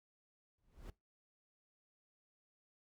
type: noise with exponential growth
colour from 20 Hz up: brown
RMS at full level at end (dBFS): -45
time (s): 0.58-0.9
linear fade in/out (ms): 2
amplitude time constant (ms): 68
effects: noise-tail reverb RT60 0.2 s tail -20 dB re dry